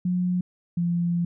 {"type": "tone pair in turn", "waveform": "sine", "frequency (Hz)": [180, 172.45], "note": ["F#3", "F3"], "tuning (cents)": [-47, -22], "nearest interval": "minor second", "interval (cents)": 75, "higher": "first", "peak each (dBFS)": -21, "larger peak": "neither", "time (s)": [[0.05, 0.41], [0.77, 1.25]], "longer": "second", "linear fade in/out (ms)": 5, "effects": []}